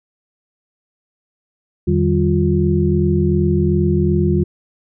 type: tone cluster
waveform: sine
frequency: 84.6 / 152.2 / 194.9 / 353.8 Hz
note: E2 / D#3 / G3 / F4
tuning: +45 / -38 / -10 / +23 cents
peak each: -18 dBFS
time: 1.87-4.44 s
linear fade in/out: 10 ms
effects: none